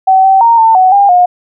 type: tone with pitch steps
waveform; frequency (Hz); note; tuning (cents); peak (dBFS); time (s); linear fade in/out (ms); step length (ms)
sine; 761 / 770 / 927 / 897 / 746 / 803 / 717; F#5 / G5 / A#5 / A5 / F#5 / G5 / F5; +48 / -31 / -10 / +33 / +14 / +41 / +45; -3; 0.07-1.26; 10; 170
effects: none